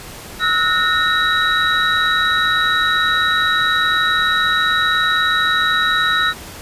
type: tone cluster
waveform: sine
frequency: 1297 / 1456 / 1836 / 3868 Hz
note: E6 / F#6 / A#6 / B7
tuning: -28 / -28 / -27 / -37 cents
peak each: -19 dBFS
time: 0.39-6.34 s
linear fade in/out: 50 ms
effects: pink hiss -34 dBFS RMS until 6.61 s + resampled to 32000 Hz